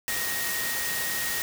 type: tone in noise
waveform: sine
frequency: 1873 Hz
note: A#6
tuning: 8 cents sharp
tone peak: -32 dBFS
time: 0.08-1.42 s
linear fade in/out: 0 ms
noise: white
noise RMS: -30 dBFS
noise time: 0.08-1.42 s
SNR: -5 dB
effects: none